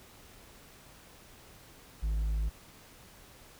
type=tone with hard clipping; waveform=sine; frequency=53.5 Hz; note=A1; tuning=48 cents flat; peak=-29 dBFS; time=2.02-2.5 s; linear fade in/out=20 ms; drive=3 dB; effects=pink hiss -55 dBFS RMS until 3.59 s